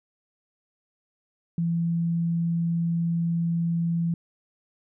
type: tone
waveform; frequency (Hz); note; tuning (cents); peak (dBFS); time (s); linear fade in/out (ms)
sine; 168.3; E3; +36; -22; 1.58-4.14; 2
effects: none